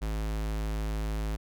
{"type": "tone", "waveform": "square", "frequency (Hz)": 53.3, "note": "G#1", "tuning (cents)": 46, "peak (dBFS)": -30, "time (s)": [0.01, 1.37], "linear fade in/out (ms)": 20, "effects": []}